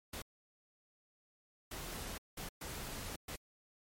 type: noise bursts at uneven times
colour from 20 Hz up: pink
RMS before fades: -44 dBFS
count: 5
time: 0.13-0.22 / 1.71-2.18 / 2.37-2.49 / 2.61-3.16 / 3.28-3.36 s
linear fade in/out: 5 ms
effects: MP3 64 kbps